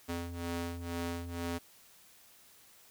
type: ring-modulated tone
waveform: sawtooth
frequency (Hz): 171.1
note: F3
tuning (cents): -35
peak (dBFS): -29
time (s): 0.08-1.59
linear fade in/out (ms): 20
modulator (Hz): 86.6
effects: white hiss -60 dBFS RMS until 2.9 s